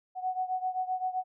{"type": "beating tone pair", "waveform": "sine", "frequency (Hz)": [740, 747.7], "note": ["F#5", "F#5"], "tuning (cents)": [0, 18], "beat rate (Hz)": 7.7, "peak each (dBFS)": [-31, -34], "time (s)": [0.15, 1.24], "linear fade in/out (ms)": 50, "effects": []}